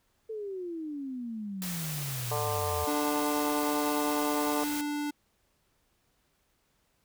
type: exponential sweep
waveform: sine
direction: down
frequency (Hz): 450 to 82.41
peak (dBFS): -34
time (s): 0.29-2.85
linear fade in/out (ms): 10
type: noise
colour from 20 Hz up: white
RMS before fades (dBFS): -38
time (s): 1.62-4.81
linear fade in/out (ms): 0
type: harmonic tone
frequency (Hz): 148.5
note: D3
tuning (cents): +20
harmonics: 3 / 4 / 5 / 6 / 7 / 8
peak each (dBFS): -35 / -36 / -37 / -38 / -38 / -39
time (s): 2.31-4.64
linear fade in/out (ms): 2
type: tone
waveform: square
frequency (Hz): 293.7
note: D4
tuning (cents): 0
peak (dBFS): -31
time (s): 2.87-5.11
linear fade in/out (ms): 10
effects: pink hiss -72 dBFS RMS until 7.04 s